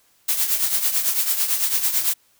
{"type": "noise with tremolo", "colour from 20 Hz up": "blue", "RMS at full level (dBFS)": -18, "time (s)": [0.28, 2.14], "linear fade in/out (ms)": 10, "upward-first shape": "triangle", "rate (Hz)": 9, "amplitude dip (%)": 70, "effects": ["white hiss -60 dBFS RMS until 2.39 s"]}